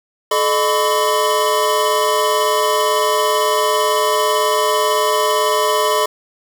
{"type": "tone cluster", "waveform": "square", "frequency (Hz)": [430.6, 609, 1009, 1127], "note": ["A4", "D#5", "B5", "C#6"], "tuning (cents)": [-37, -37, 37, 28], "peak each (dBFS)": [-20, -20, -19, -22], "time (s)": [0.31, 6.06], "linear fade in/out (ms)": 5, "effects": ["8-bit"]}